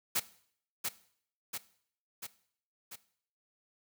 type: noise with echo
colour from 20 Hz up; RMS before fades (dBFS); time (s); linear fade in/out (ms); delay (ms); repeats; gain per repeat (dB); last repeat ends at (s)
white; -30; 0.15-0.2; 10; 690; 4; -4; 2.96
effects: noise-tail reverb RT60 0.6 s tail -17 dB re dry + high-pass 100 Hz 12 dB/octave